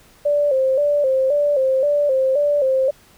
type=tone with vibrato; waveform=sine; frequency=554.4 Hz; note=C#5; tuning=in tune; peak=-14 dBFS; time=0.25-2.91 s; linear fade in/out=10 ms; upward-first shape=square; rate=1.9 Hz; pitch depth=87 cents each way; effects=pink hiss -51 dBFS RMS until 3.17 s